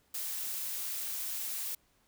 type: noise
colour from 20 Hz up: blue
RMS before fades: -37 dBFS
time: 0.14-1.75 s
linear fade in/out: 5 ms
effects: pink hiss -70 dBFS RMS until 2.07 s